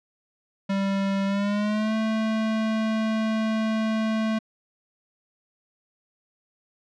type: tone with pitch glide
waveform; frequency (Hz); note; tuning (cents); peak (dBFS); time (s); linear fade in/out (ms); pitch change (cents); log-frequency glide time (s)
square; 196 to 220; G3 to A3; 0 to 0; -23; 0.69-4.39; 10; +200; 1.26-1.95
effects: low-pass 4000 Hz 12 dB/octave